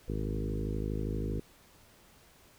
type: harmonic tone with a mistuned harmonic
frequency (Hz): 52.5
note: G#1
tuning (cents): +19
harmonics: 1 / 2 / 3 / 4 / 5 / 6 / 7 / 8 / 9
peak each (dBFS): -35 / -38 / -40 / -41 / -42 / -43 / -43 / -44 / -45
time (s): 0.08-1.4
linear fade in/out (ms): 5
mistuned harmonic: 2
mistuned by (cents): +20
effects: pink hiss -60 dBFS RMS until 2.58 s